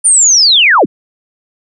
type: linear sweep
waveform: sine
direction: down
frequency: 9320 to 110 Hz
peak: -4 dBFS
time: 0.04-0.86 s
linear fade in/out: 20 ms
effects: none